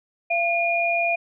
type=tone pair together; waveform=sine; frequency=683.1 / 2431 Hz; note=F5 / D#7; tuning=-38 / -41 cents; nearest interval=octave + minor seventh; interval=2197 cents; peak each=-22 / -22 dBFS; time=0.3-1.16 s; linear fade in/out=10 ms; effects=none